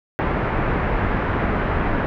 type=low-pass noise; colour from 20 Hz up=pink; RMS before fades=-21 dBFS; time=0.19-2.06 s; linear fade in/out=0 ms; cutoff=2000 Hz; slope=24 dB/octave; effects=none